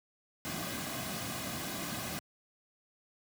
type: noise with comb filter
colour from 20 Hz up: pink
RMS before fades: -38 dBFS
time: 0.45-2.19 s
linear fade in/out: 0 ms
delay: 2.2 ms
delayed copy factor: -0.6
effects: high-pass 100 Hz 12 dB/octave